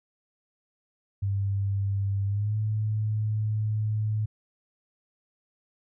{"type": "tone with pitch glide", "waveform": "sine", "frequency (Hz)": [99.1, 107.45], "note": ["G2", "A2"], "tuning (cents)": [19, -41], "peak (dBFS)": -24, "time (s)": [1.22, 4.26], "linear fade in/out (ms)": 10, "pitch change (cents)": 140, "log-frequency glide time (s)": [2.26, 2.56], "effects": []}